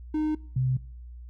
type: tone pair in turn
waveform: triangle / sine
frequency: 307.4 / 129.25 Hz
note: D#4 / C3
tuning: -21 / -21 cents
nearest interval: octave + minor third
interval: 1500 cents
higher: first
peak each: -22 dBFS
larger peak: neither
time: 0.14-0.35 / 0.56-0.77 s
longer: neither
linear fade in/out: 5 ms
effects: noise-tail reverb RT60 0.6 s tail -23 dB re dry + added 60 Hz sine -40 dBFS peak until 1.29 s